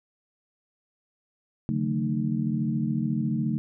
sine tone cluster, 141.4 / 155.4 / 182.4 / 221.9 / 303.9 Hz, C#3 / D#3 / F#3 / A3 / D#4, +35 / -2 / -24 / +15 / -41 cents, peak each -29 / -34 / -32 / -27 / -34 dBFS, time 1.69-3.58 s, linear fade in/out 0 ms, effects none

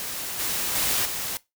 white noise with level steps, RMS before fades -32 / -27 / -24 / -30 dBFS, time 0-1.37 s, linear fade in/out 0 ms, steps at 0.39 / 0.75 / 1.05 s, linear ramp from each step 5 ms, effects noise-tail reverb RT60 0.2 s tail -20 dB re dry

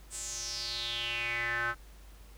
square tone with band-pass filter sweep, 118 Hz, A#2, 22 cents sharp, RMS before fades -35 dBFS, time 0.1-1.75 s, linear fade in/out 50 ms, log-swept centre 8400 to 1400 Hz, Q 5.9, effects added 50 Hz sine -50 dBFS peak until 2.37 s + pink hiss -59 dBFS RMS until 2.37 s

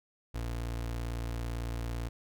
30% pulse tone, 57.9 Hz, A#1, 11 cents flat, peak -31 dBFS, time 0.34-2.09 s, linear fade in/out 10 ms, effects none

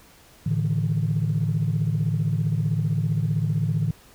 sine chord, A suspended fourth, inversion none, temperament equal with one note detuned, 110 / 146.83 / 162.26 Hz, A2 / D3 / E3, 0 / 0 / -27 cents, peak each -24 dBFS, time 0.46-3.91 s, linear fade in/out 5 ms, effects tanh soft clip ceiling -14 dBFS + pink hiss -52 dBFS RMS until 4.14 s

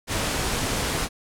pink low-pass noise, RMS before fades -26 dBFS, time 0.07-1.09 s, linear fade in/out 50 ms, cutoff 11000 Hz, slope 24 dB/octave, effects none

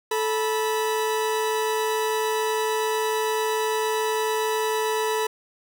40% pulse tone pair together, 436.4 / 979.7 Hz, A4 / B5, -14 / -14 cents, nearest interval octave + major second, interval 1400 cents, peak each -23 / -26 dBFS, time 0.11-5.27 s, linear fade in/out 5 ms, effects none

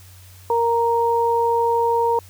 sine tone pair together, 466.2 / 932.4 Hz, A#4 / A#5, 0 / 0 cents, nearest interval octave, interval 1200 cents, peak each -19 / -18 dBFS, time 0.5-2.19 s, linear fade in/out 2 ms, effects added 92 Hz sine -43 dBFS peak until 2.29 s + white hiss -49 dBFS RMS until 2.29 s

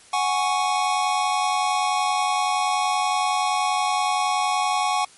square chord, F# suspended second, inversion none, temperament equal, 740 / 830.6 / 1108.7 Hz, F#5 / G#5 / C#6, 0 / 0 / 0 cents, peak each -25 dBFS, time 0.13-5.05 s, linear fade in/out 5 ms, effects white hiss -50 dBFS RMS until 5.17 s + MP3 48 kbps

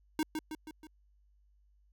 square tone with echo, 311.1 Hz, D#4, in tune, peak -29 dBFS, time 0.19-0.23 s, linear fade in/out 2 ms, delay 160 ms, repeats 4, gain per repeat -5 dB, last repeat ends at 0.87 s, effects added 50 Hz sine -64 dBFS peak until 1.92 s

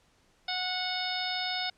harmonic tone, 734 Hz, F#5, 14 cents flat, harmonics 1 / 2 / 3 / 4 / 5 / 6 / 7, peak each -36 / -39 / -38 / -41 / -35 / -40 / -37 dBFS, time 0.48-1.7 s, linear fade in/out 5 ms, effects pink hiss -66 dBFS RMS until 1.77 s + low-pass 8000 Hz 12 dB/octave

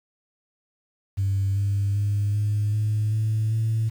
sine tone with pitch steps, 98 / 100.12 / 102.28 / 104.49 / 106.75 / 109.05 / 111.41 Hz, G2 / G2 / G#2 / G#2 / G#2 / A2 / A2, 0 / +37 / -26 / +11 / +48 / -15 / +22 cents, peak -19 dBFS, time 1.17-3.9 s, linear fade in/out 20 ms, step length 390 ms, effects tanh soft clip ceiling -17 dBFS + 8-bit

